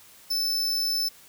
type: tone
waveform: 45% pulse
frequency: 5274 Hz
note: E8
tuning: in tune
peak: -24 dBFS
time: 0.3-1.09 s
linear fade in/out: 10 ms
effects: white hiss -52 dBFS RMS until 1.28 s